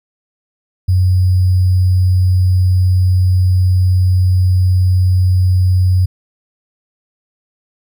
sine tone with sample-and-hold, 91.9 Hz, F#2, 11 cents flat, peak -8 dBFS, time 0.88-6.06 s, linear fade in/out 10 ms, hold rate 4900 Hz, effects none

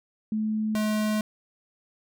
sine / square tone pair in turn, 216.2 / 213.8 Hz, A3 / A3, -30 / -49 cents, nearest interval unison, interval 19 cents, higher first, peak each -24 dBFS, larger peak neither, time 0.32-0.75 / 0.75-1.21 s, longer second, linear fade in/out 2 ms, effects none

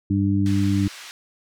harmonic tone, 98.9 Hz, G2, 16 cents sharp, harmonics 1 / 2 / 3, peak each -21 / -22 / -22 dBFS, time 0.1-0.88 s, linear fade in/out 5 ms
pink band-pass noise, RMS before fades -40 dBFS, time 0.46-1.11 s, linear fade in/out 0 ms, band 1600 to 6900 Hz, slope 12 dB/octave
effects none

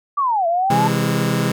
sine linear two-way sweep, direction down then up, 1183 to 660 to 891 Hz, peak -15 dBFS, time 0.17-0.88 s, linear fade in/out 10 ms, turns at 0.47 s
sawtooth chord, C augmented, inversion none, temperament just, 130.81 / 163.52 / 204.4 Hz, C3 / E3 / G#3, 0 / -14 / -27 cents, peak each -17 dBFS, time 0.7-1.52 s, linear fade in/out 5 ms
effects none

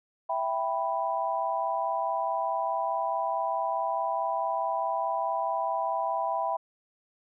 sine chord, E minor, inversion none, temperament equal, 659.3 / 784 / 987.8 Hz, E5 / G5 / B5, 0 / 0 / 0 cents, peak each -31 / -31 / -30 dBFS, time 0.29-6.57 s, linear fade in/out 10 ms, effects none

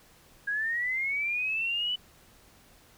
sine linear sweep, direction up, 1622 to 2998 Hz, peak -27 dBFS, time 0.47-1.96 s, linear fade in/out 10 ms, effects pink hiss -58 dBFS RMS until 2.97 s

